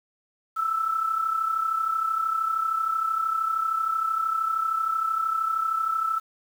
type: tone with amplitude modulation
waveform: sine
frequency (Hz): 1318.5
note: E6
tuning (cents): 0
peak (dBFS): -20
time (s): 0.56-6.2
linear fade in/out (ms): 20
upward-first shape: sine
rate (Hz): 33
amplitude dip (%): 60
effects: 8-bit